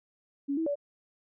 sine tone with pitch steps, 280.8 / 324.3 / 574 Hz, C#4 / E4 / D5, +22 / -28 / -40 cents, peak -27 dBFS, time 0.48-0.756 s, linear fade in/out 20 ms, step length 92 ms, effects none

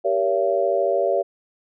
sine chord, G diminished seventh, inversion none, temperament just, 392 / 470.4 / 564.5 / 677.4 Hz, G4 / Bb4 / Db5 / Fb5, 0 / +16 / +31 / +47 cents, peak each -24 / -26 / -21 / -23 dBFS, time 0.04-1.23 s, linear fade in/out 20 ms, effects none

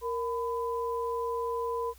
sine tone pair together, 466.2 / 1003.4 Hz, A#4 / B5, 0 / +27 cents, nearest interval octave + minor second, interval 1327 cents, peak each -31 / -33 dBFS, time 0.01-1.94 s, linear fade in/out 50 ms, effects added 60 Hz sine -53 dBFS peak until 1.98 s + white hiss -59 dBFS RMS until 1.98 s

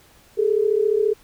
sine tone pair together, 407.1 / 441.6 Hz, G#4 / A4, -35 / +6 cents, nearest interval minor second, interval 141 cents, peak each -19 dBFS, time 0.37-1.14 s, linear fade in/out 20 ms, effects pink hiss -53 dBFS RMS until 1.23 s

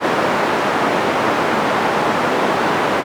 white band-pass noise, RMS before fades -17 dBFS, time 0-3.04 s, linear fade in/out 50 ms, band 200 to 1100 Hz, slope 12 dB/octave, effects none

